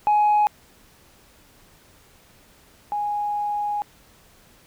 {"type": "tone pair in turn", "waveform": "sine", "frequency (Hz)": [838, 827.9], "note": ["G#5", "G#5"], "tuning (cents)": [15, -6], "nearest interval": "unison", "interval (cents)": 21, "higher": "first", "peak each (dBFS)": [-13, -22], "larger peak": "first", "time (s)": [[0.07, 0.47], [2.92, 3.82]], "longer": "second", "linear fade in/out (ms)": 0, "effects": ["tanh soft clip ceiling -13 dBFS", "pink hiss -54 dBFS RMS until 4.66 s"]}